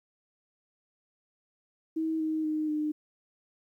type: tone with pitch steps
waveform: sine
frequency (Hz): 320 / 314.3 / 308.7 / 303.3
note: D#4 / D#4 / D#4 / D#4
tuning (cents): +49 / +18 / -14 / -44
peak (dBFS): -27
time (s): 1.96-2.92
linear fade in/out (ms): 10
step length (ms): 240
effects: 11-bit